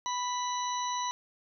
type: harmonic tone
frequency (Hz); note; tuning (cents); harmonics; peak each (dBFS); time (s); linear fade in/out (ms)
987.8; B5; 0; 1 / 2 / 3 / 4 / 6; -31 / -44 / -46 / -40 / -39; 0.06-1.11; 0
effects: none